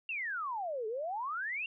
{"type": "exponential two-way sweep", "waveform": "sine", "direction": "down then up", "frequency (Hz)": [2800, 420.3, 2800], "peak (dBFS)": -34, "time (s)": [0.09, 1.66], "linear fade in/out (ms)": 2, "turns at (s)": 0.87, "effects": []}